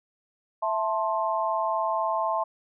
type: chord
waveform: sine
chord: A minor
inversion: second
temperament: just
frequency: 660 / 880 / 1056 Hz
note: E5 / A5 / C6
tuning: +2 / 0 / +16 cents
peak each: -28 dBFS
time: 0.62-2.44 s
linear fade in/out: 10 ms
effects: none